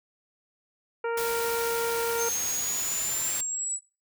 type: harmonic tone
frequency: 464.5 Hz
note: A#4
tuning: 6 cents flat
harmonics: 1 / 2 / 3 / 4 / 5 / 6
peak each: -27 / -34 / -35 / -46 / -44 / -51 dBFS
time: 1.04-2.29 s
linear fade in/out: 5 ms
type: noise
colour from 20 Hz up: white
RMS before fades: -34 dBFS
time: 1.17-3.41 s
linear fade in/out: 5 ms
type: exponential sweep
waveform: sine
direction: up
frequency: 6310 to 7902 Hz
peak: -28 dBFS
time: 2.17-3.8 s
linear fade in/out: 50 ms
effects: noise-tail reverb RT60 0.3 s tail -19 dB re dry